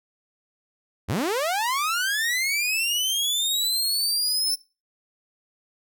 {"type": "linear sweep", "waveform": "sawtooth", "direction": "up", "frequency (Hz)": [65.41, 5340], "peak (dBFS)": -19, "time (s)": [1.08, 4.56], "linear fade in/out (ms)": 20, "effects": ["noise-tail reverb RT60 0.3 s tail -21 dB re dry"]}